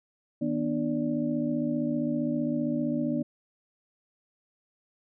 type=tone cluster; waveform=sine; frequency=157.2 / 244 / 299.3 / 583 Hz; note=D#3 / B3 / D4 / D5; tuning=+18 / -21 / +33 / -13 cents; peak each=-36 / -28 / -30 / -36 dBFS; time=0.41-3.23 s; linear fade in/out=10 ms; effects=none